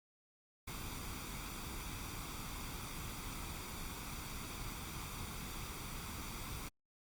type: noise with comb filter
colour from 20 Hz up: pink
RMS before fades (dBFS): -45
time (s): 0.67-6.69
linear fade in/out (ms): 10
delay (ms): 0.85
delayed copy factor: +0.55
effects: Opus 48 kbps